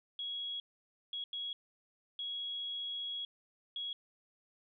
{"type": "tone bursts at uneven times", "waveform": "sine", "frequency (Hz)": 3325, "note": "G#7", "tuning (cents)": 1, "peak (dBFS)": -37, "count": 5, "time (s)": [[0.19, 0.6], [1.13, 1.24], [1.33, 1.53], [2.19, 3.25], [3.76, 3.93]], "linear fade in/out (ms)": 2, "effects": []}